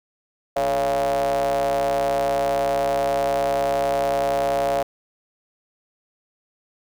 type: ring-modulated tone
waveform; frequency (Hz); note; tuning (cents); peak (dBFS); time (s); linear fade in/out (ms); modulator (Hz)
square; 65.41; C2; 0; -17; 0.56-4.83; 5; 624
effects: 9-bit